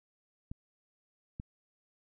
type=clicks; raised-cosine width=5 ms; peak=-28 / -27 dBFS; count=2; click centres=0.515 / 1.399 s; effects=none